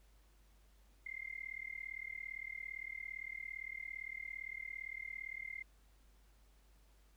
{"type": "tone with amplitude modulation", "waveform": "sine", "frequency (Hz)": 2102, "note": "C7", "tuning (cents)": 7, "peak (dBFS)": -39, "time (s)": [1.06, 5.63], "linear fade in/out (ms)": 5, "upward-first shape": "sine", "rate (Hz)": 37.6, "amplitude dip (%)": 100, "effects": ["added 50 Hz sine -64 dBFS peak until 7.16 s", "pink hiss -73 dBFS RMS until 7.16 s"]}